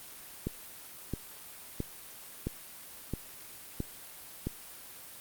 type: click train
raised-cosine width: 3 ms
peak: -19 dBFS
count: 7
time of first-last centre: 0.47-4.47 s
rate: 1.5 Hz
effects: white hiss -48 dBFS RMS until 5.2 s + Opus 32 kbps